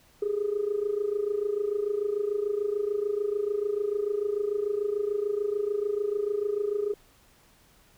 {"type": "tone with amplitude modulation", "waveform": "sine", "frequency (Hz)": 412.3, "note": "G#4", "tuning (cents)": -13, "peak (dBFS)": -21, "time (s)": [0.22, 6.94], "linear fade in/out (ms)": 5, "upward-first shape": "sine", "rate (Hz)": 26.8, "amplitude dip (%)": 80, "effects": ["tanh soft clip ceiling -19 dBFS", "pink hiss -60 dBFS RMS until 7.97 s"]}